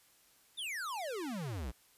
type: exponential sweep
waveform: square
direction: down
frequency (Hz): 3734 to 54.2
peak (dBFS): -38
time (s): 0.57-1.72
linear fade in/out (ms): 20
effects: white hiss -66 dBFS RMS until 1.97 s + resampled to 32000 Hz